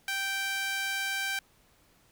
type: tone with high-pass filter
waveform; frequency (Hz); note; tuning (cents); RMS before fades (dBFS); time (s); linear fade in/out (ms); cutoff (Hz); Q
sawtooth; 782; G5; -4; -32; 0.08-1.39; 2; 1700; 1.6
effects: pink hiss -64 dBFS RMS until 2.11 s